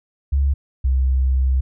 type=tone pair in turn; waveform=sine; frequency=69.3 / 65.29 Hz; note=C#2 / C2; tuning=0 / -3 cents; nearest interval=minor second; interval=103 cents; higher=first; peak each=-14 dBFS; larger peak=neither; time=0.32-0.54 / 0.84-1.61 s; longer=second; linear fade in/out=10 ms; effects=none